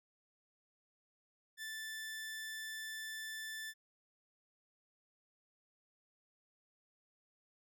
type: tone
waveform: sawtooth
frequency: 1760 Hz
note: A6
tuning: in tune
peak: -39 dBFS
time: 1.57-3.74 s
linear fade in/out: 50 ms
effects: none